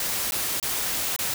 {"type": "noise with dropouts", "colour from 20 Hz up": "white", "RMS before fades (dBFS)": -27, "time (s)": [0, 1.34], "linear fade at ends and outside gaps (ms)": 2, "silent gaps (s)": [[0.31, 0.32], [0.6, 0.627], [1.163, 1.189]], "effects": []}